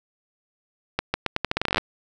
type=accelerating click train; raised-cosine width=0.3 ms; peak=-6 dBFS; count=16; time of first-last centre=0.99-1.781 s; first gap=150 ms; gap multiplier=0.82; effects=none